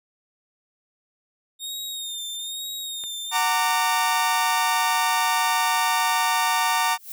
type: tone with vibrato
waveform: sawtooth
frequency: 3684 Hz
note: A#7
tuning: 21 cents flat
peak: -27 dBFS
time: 1.59-3.43 s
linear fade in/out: 50 ms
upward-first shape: sine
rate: 1.1 Hz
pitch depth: 53 cents each way
type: clicks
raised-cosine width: 0.3 ms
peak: -26 dBFS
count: 2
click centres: 3.038 / 3.692 s
type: chord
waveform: sawtooth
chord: Gb augmented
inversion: none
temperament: equal with one note detuned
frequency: 740 / 918.4 / 1174.7 Hz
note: Gb5 / Bb5 / D6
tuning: 0 / -26 / 0 cents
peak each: -23 / -18 / -22 dBFS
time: 3.31-6.98 s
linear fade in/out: 50 ms
type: noise with exponential growth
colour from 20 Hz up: violet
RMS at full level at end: -32 dBFS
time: 6.89-7.12 s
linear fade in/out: 0 ms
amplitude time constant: 50 ms
effects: none